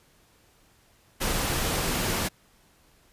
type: noise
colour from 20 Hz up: pink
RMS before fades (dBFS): -27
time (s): 1.2-2.29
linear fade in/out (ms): 20
effects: pink hiss -61 dBFS RMS until 3.12 s + resampled to 32000 Hz